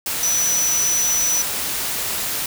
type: tone in noise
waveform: sine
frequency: 5940 Hz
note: F#8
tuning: 6 cents sharp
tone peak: -17 dBFS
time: 0.23-1.42 s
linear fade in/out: 2 ms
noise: white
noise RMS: -24 dBFS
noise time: 0.06-2.46 s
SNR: +4 dB
effects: none